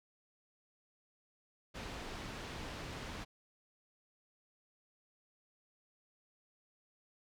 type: low-pass noise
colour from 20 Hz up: pink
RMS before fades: -45 dBFS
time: 1.74-3.25 s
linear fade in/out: 20 ms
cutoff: 4700 Hz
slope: 12 dB/octave
effects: none